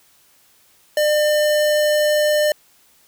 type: tone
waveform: square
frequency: 601 Hz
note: D5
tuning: 40 cents sharp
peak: -15 dBFS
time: 0.97-2.52 s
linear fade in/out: 2 ms
effects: white hiss -55 dBFS RMS until 3.07 s